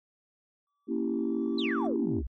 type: tone with exponential growth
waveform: triangle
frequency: 1152 Hz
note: D6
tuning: 34 cents flat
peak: -39 dBFS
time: 0.67-1.87 s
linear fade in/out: 1 ms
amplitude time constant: 260 ms
type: chord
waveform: sine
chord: A# diminished seventh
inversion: none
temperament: equal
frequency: 233.1 / 277.2 / 329.6 / 392 Hz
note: A#3 / C#4 / E4 / G4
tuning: 0 / 0 / 0 / 0 cents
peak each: -31 / -32 / -31 / -34 dBFS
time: 0.87-2.23 s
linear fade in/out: 50 ms
type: exponential sweep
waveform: sine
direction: down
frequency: 4200 to 52.5 Hz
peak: -31 dBFS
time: 1.58-2.27 s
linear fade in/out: 5 ms
effects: tanh soft clip ceiling -18 dBFS + MP3 32 kbps